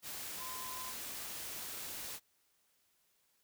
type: tone in noise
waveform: sine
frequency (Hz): 1024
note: C6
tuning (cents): -38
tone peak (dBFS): -46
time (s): 0.37-0.94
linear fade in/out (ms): 50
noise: white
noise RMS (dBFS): -44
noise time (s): 0.02-2.2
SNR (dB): -5
effects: white hiss -75 dBFS RMS until 3.43 s